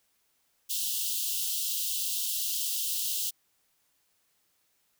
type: high-pass noise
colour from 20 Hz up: white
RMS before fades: -31 dBFS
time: 0.69-3.31 s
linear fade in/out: 20 ms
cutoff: 2800 Hz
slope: 96 dB/octave
effects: white hiss -72 dBFS RMS until 4.99 s